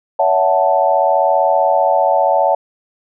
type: chord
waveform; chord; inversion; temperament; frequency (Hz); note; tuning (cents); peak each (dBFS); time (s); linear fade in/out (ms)
sine; F# minor seventh; second; equal with one note detuned; 564.1 / 659.3 / 740 / 880; C#5 / E5 / F#5 / A5; +30 / 0 / 0 / 0; -16; 0.19-2.55; 5
effects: none